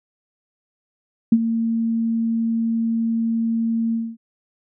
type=tone with ADSR envelope; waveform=sine; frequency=227.9 Hz; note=A#3; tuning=39 cents flat; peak=-7 dBFS; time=1.32-4.17 s; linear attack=5 ms; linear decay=49 ms; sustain=-11 dB; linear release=240 ms; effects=none